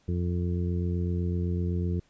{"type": "harmonic tone", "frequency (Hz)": 87.9, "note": "F2", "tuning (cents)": 12, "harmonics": [1, 2, 3, 4, 5], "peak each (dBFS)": [-27, -31, -41, -37, -41], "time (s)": [0.08, 2], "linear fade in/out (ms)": 5, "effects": ["pink hiss -66 dBFS RMS until 2.09 s", "resampled to 16000 Hz"]}